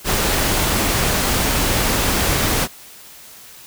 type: noise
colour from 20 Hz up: pink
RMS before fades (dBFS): -18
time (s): 0.04-2.68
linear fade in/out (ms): 50
effects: white hiss -41 dBFS RMS until 3.66 s